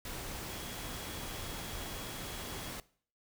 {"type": "tone in noise", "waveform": "sine", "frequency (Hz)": 3322, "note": "G#7", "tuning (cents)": 0, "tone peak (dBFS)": -52, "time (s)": [0.5, 2.7], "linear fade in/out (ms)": 2, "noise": "pink", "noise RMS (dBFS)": -42, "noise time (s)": [0.05, 2.8], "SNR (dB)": -13, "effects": ["noise-tail reverb RT60 0.5 s tail -20 dB re dry"]}